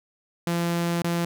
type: tone with dropouts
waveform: sawtooth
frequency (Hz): 170.9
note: F3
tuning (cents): -37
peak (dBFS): -19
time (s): 0.47-1.25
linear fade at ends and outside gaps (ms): 2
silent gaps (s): 1.021-1.044
effects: none